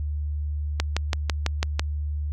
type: click train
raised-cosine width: 0.2 ms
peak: -6 dBFS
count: 7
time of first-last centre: 0.8-1.795 s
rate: 6.03 Hz
effects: added 74 Hz sine -25 dBFS peak until 2.32 s